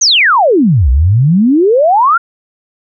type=exponential two-way sweep; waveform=sine; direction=down then up; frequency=6645 to 59.7 to 1437 Hz; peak=-5 dBFS; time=0.01-2.18 s; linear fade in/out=10 ms; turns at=0.9 s; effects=none